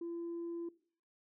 sine tone, 339.5 Hz, F4, 49 cents flat, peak -37 dBFS, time 0.01-0.69 s, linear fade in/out 5 ms, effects noise-tail reverb RT60 0.5 s tail -20 dB re dry + tanh soft clip ceiling -36 dBFS

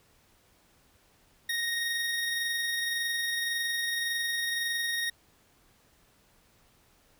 25% pulse tone with amplitude modulation, 1864.7 Hz, A#6, in tune, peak -24 dBFS, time 1.49-5.1 s, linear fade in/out 5 ms, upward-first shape sine, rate 21.8 Hz, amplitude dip 25%, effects pink hiss -64 dBFS RMS until 7.19 s

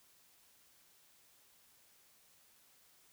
silence, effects white hiss -67 dBFS RMS until 3.12 s

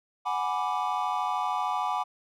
triangle chord, G# half-diminished seventh, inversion third, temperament equal with one note detuned, 740 / 833 / 987.8 / 1174.7 Hz, F#5 / G#5 / B5 / D6, 0 / +5 / 0 / 0 cents, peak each -30 dBFS, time 0.25-2.04 s, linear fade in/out 20 ms, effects none

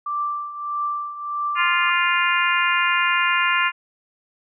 sine tone with tremolo, 1174.7 Hz, D6, in tune, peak -20 dBFS, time 0.06-1.9 s, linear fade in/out 5 ms, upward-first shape triangle, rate 1.6 Hz, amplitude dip 75%
harmonic tone, 349.2 Hz, F4, in tune, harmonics 3 / 4 / 5 / 6 / 7 / 8, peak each -22 / -23 / -24 / -25 / -25 / -26 dBFS, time 1.55-3.72 s, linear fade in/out 50 ms
effects none

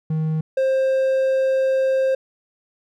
triangle tone pair in turn, 157.4 / 529.4 Hz, D#3 / C5, +20 / +20 cents, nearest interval octave + major sixth, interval 2100 cents, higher second, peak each -17 / -14 dBFS, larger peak second, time 0.1-0.41 / 0.57-2.15 s, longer second, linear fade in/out 5 ms, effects none

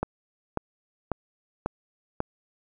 click train, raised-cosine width 1 ms, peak -12 dBFS, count 5, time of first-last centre 0.03-2.204 s, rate 1.84 Hz, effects none

